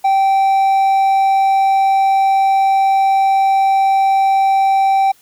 triangle tone, 778 Hz, G5, 13 cents flat, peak -8 dBFS, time 0.04-5.12 s, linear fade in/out 10 ms, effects white hiss -51 dBFS RMS until 5.21 s

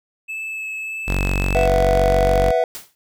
triangle tone with vibrato, 2609 Hz, E7, 18 cents flat, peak -24 dBFS, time 0.28-1.67 s, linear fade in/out 20 ms, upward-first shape sine, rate 1.7 Hz, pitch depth 10 cents each way
sawtooth tone, 47.02 Hz, F#1, 29 cents sharp, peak -14 dBFS, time 1.07-2.52 s, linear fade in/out 20 ms
triangle chord, B suspended fourth, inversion none, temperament equal, 493.9 / 659.3 / 740 Hz, B4 / E5 / F#5, 0 / 0 / 0 cents, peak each -17 / -16 / -20 dBFS, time 1.55-2.64 s, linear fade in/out 2 ms
white noise with exponential decay, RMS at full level -29 dBFS, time 2.75-2.95 s, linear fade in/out 0 ms, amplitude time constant 43 ms
effects none

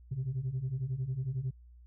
sine beating tone pair, 123.47 / 134.47 Hz, B2 / C3, 0 / +48 cents, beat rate 11 Hz, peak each -35 / -32 dBFS, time 0.11-1.51 s, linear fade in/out 10 ms, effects tanh soft clip ceiling -28 dBFS + added 60 Hz sine -52 dBFS peak until 1.86 s

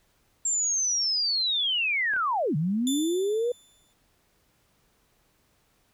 sine linear two-way sweep, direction down then up, 7459 to 142.2 to 495 Hz, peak -23 dBFS, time 0.45-3.52 s, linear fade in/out 5 ms, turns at 2.56 s
clicks, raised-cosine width 0.5 ms, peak -27 dBFS, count 2, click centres 2.136 / 2.164 s
20% pulse tone with exponential decay, 3520 Hz, A7, in tune, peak -22 dBFS, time 2.87-3.93 s, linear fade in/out 1 ms, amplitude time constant 230 ms
effects pink hiss -67 dBFS RMS until 5.93 s

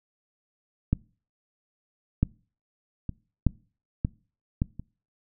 clicks, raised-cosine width 5 ms, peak -9 / -8 / -18 / -7 / -11 / -11 / -24 dBFS, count 7, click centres 0.93 / 2.23 / 3.093 / 3.467 / 4.049 / 4.619 / 4.796 s, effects noise-tail reverb RT60 0.4 s tail -24 dB re dry

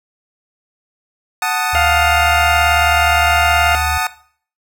25% pulse chord, D# diminished, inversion first, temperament equal, 740 / 880 / 1244.5 Hz, F#5 / A5 / D#6, 0 / 0 / 0 cents, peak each -16 / -17 / -17 dBFS, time 1.42-4.07 s, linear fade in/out 2 ms
sine tone, 74.5 Hz, D2, 25 cents sharp, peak -20 dBFS, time 1.73-3.98 s, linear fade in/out 5 ms
harmonic tone, 701 Hz, F5, 6 cents sharp, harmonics 1 / 2 / 3 / 4, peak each -16 / -19 / -21 / -22 dBFS, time 1.75-3.75 s, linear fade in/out 0 ms
effects noise-tail reverb RT60 0.5 s tail -17 dB re dry

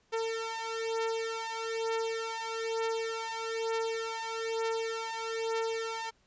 sawtooth beating tone pair, 451 / 452.1 Hz, A4 / A4, +43 / +47 cents, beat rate 1.1 Hz, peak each -31 dBFS, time 0.12-6.11 s, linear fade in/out 20 ms, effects pink hiss -69 dBFS RMS until 6.26 s + resampled to 16000 Hz

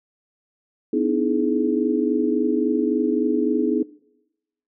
sine tone cluster, 250.9 / 299.7 / 323.3 / 422.3 Hz, B3 / D4 / E4 / G#4, +28 / +35 / -34 / +29 cents, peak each -23 dBFS, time 0.93-3.83 s, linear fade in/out 5 ms, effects noise-tail reverb RT60 0.9 s tail -22 dB re dry

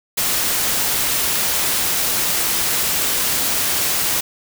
white noise, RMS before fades -19 dBFS, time 0.17-4.21 s, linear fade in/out 10 ms, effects none

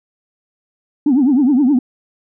sine tone with vibrato, 270 Hz, C#4, 45 cents flat, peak -8 dBFS, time 1.06-1.79 s, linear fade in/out 5 ms, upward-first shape triangle, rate 9.6 Hz, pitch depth 240 cents each way, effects tanh soft clip ceiling -6 dBFS

